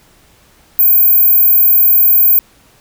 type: tone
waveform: sine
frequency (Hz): 15280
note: A#9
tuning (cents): +42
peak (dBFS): -5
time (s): 0.79-2.39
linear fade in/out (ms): 0
effects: pink hiss -48 dBFS RMS until 2.8 s